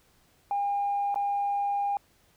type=tone with dropouts; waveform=sine; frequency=807 Hz; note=G#5; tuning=50 cents flat; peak=-24 dBFS; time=0.51-1.97 s; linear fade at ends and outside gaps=1 ms; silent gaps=1.144-1.158 s; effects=tanh soft clip ceiling -21 dBFS + pink hiss -64 dBFS RMS until 2.36 s